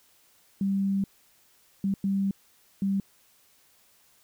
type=tone bursts at uneven times; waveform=sine; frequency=196 Hz; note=G3; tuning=in tune; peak=-23 dBFS; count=4; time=0.61-1.04 / 1.84-1.94 / 2.04-2.31 / 2.82-3 s; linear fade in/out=2 ms; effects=white hiss -62 dBFS RMS until 4.23 s